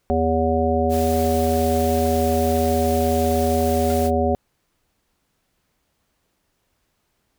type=harmonic tone; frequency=81 Hz; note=E2; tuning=30 cents flat; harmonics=1 / 3 / 5 / 7 / 9; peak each=-23 / -23 / -23 / -23 / -23 dBFS; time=0.1-4.35 s; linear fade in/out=0 ms
type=noise; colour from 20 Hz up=white; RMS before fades=-34 dBFS; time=0.89-4.11 s; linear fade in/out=50 ms
type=tone with exponential decay; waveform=sawtooth; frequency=698.5 Hz; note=F5; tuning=in tune; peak=-25 dBFS; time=3.9-3.97 s; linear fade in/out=1 ms; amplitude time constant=15 ms
effects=pink hiss -70 dBFS RMS until 7.38 s